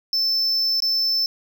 triangle tone with dropouts, 5290 Hz, E8, 5 cents sharp, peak -17 dBFS, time 0.13-1.26 s, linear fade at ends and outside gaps 1 ms, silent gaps 0.803-0.822 s, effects none

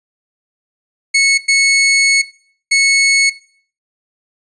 sawtooth tone bursts at uneven times, 2200 Hz, C#7, 14 cents flat, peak -5 dBFS, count 3, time 1.14-1.38 / 1.48-2.22 / 2.71-3.3 s, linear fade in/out 10 ms, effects noise-tail reverb RT60 0.5 s tail -18 dB re dry + resampled to 22050 Hz

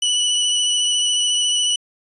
sawtooth tone with vibrato, 2960 Hz, F#7, in tune, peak -13 dBFS, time 0.02-1.76 s, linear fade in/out 5 ms, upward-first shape sine, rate 14 Hz, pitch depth 16 cents each way, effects resampled to 24000 Hz

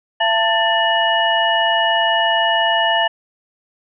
sine tone cluster, 676 / 893 / 1776 / 2910 Hz, E5 / A5 / A6 / F#7, +43 / +25 / +16 / -29 cents, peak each -19 dBFS, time 0.2-3.08 s, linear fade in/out 10 ms, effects none

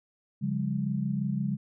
sine tone cluster, 139.5 / 176.6 / 202.5 Hz, C#3 / F3 / G#3, +11 / +20 / -43 cents, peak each -31 / -33 / -30 dBFS, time 0.41-1.57 s, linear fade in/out 20 ms, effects none

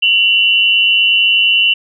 sine tone pair together, 2748 / 2957 Hz, F7 / F#7, -29 / -2 cents, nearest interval minor second, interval 127 cents, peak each -11 dBFS, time 0.02-1.74 s, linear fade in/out 10 ms, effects none

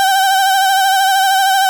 35% pulse tone with vibrato, 773 Hz, G5, 24 cents flat, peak -8 dBFS, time 0-1.69 s, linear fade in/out 0 ms, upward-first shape sine, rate 13 Hz, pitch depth 44 cents each way, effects none

